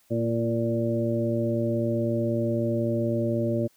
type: harmonic tone with a mistuned harmonic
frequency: 116.2 Hz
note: A#2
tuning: 5 cents flat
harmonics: 1 / 2 / 3 / 4 / 5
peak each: -28 / -28 / -29 / -36 / -29 dBFS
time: 0.1-3.68 s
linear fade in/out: 20 ms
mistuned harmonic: 3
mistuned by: -20 cents
effects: white hiss -63 dBFS RMS until 3.76 s